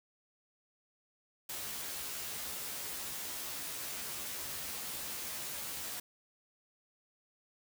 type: noise with comb filter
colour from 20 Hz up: white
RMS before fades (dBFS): -41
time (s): 1.49-6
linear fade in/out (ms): 5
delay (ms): 14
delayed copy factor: +0.95
effects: none